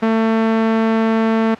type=tone; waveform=sawtooth; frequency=223.5 Hz; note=A3; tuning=27 cents sharp; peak=-9 dBFS; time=0.02-1.55 s; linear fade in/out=10 ms; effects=white hiss -36 dBFS RMS until 1.59 s + low-pass 2000 Hz 12 dB/octave